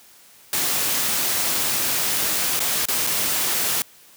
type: noise with dropouts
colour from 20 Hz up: white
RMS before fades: -22 dBFS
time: 0.53-3.82 s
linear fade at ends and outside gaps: 1 ms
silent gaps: 2.593-2.603 / 2.855-2.885 / 3.067-3.071 s
effects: white hiss -50 dBFS RMS until 4.16 s + high-pass 100 Hz 12 dB/octave